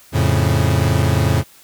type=chord; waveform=40% pulse; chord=F augmented; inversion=none; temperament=equal; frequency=87.31 / 110 / 138.59 Hz; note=F2 / A2 / C#3; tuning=0 / 0 / 0 cents; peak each=-17 dBFS; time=0.12-1.44 s; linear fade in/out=50 ms; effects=white hiss -47 dBFS RMS until 1.63 s